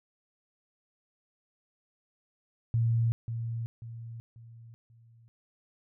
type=tone with echo; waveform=sine; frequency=115.4 Hz; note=A#2; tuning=17 cents flat; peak=-23 dBFS; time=2.74-3.12 s; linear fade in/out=0 ms; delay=540 ms; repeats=4; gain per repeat=-8 dB; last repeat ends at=5.28 s; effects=none